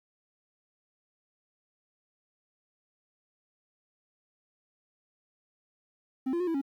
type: tone with pitch steps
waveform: triangle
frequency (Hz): 261.6 / 343.5 / 360.6 / 328.9 / 275.6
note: C4 / F4 / F#4 / E4 / C#4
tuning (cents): 0 / -29 / -45 / -4 / -10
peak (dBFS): -25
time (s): 6.26-6.615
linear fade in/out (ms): 10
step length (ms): 71
effects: 11-bit